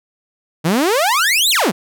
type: exponential two-way sweep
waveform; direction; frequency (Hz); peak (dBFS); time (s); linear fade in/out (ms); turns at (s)
sawtooth; up then down; 148.3 to 4278 to 148.3; -9; 0.64-1.72; 20; 1.5
effects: none